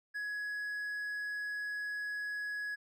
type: tone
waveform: triangle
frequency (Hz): 1677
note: G#6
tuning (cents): +16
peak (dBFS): -34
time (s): 0.14-2.76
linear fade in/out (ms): 20
effects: none